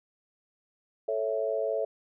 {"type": "chord", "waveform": "sine", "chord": "A major", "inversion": "none", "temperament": "equal", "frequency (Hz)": [440, 554.4, 659.3], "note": ["A4", "C#5", "E5"], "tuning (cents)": [0, 0, 0], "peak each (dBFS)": -31, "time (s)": [1.08, 1.85], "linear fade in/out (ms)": 5, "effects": []}